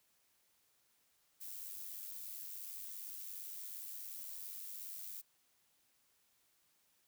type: noise with amplitude modulation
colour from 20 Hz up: violet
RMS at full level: -45 dBFS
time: 1.4-5.22 s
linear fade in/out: 20 ms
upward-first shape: sine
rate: 97.2 Hz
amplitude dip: 50%
effects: white hiss -75 dBFS RMS until 7.07 s